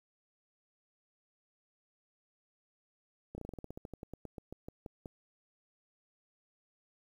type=slowing click train; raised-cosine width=2 ms; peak=-30 dBFS; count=20; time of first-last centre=3.35-5.058 s; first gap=30 ms; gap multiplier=1.11; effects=10-bit